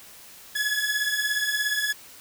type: beating tone pair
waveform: sawtooth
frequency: 1688 / 1705 Hz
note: G#6 / G#6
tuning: +28 / +45 cents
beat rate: 17 Hz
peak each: -23 dBFS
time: 0.55-1.93 s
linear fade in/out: 10 ms
effects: white hiss -47 dBFS RMS until 2.2 s